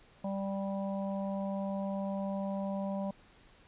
harmonic tone, 196 Hz, G3, in tune, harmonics 1 / 3 / 4 / 5, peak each -34 / -38 / -45 / -46 dBFS, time 0.24-3.11 s, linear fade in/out 5 ms, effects pink hiss -61 dBFS RMS until 3.67 s + resampled to 8000 Hz

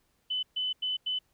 sine tone bursts at uneven times, 3015 Hz, F#7, 32 cents sharp, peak -28 dBFS, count 4, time 0.3-0.43 / 0.56-0.73 / 0.82-0.97 / 1.06-1.19 s, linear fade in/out 10 ms, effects pink hiss -72 dBFS RMS until 1.33 s

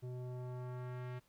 square tone with low-pass filter sweep, 125.1 Hz, B2, 23 cents sharp, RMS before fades -44 dBFS, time 0.02-1.2 s, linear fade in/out 20 ms, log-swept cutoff 450 to 2400 Hz, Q 1.1, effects pink hiss -73 dBFS RMS until 1.28 s

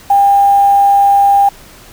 sine tone with quantisation, 800 Hz, G5, 35 cents sharp, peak -5 dBFS, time 0.1-1.49 s, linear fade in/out 5 ms, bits 5, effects pink hiss -38 dBFS RMS until 1.92 s

